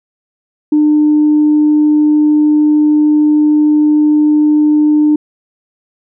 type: tone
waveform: sine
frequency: 301.1 Hz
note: D4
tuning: 43 cents sharp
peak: -5 dBFS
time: 0.72-5.16 s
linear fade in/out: 5 ms
effects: tanh soft clip ceiling -2 dBFS